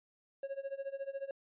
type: tone with tremolo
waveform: triangle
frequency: 548 Hz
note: C#5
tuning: 20 cents flat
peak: -33 dBFS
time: 0.43-1.31 s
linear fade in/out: 2 ms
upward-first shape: sine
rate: 14 Hz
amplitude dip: 90%
effects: resampled to 8000 Hz